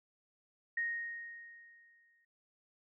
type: tone with exponential decay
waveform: sine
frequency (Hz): 1864.7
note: A#6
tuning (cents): 0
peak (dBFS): -31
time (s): 0.77-2.25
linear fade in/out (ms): 5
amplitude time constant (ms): 320
effects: none